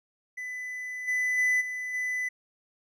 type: tone with level steps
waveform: triangle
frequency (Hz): 2000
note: B6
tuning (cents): +21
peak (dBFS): -32 / -23 / -20 / -30 / -26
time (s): 0.37-2.29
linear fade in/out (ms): 10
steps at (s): 1.07 / 1.37 / 1.6 / 1.93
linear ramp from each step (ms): 20
effects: none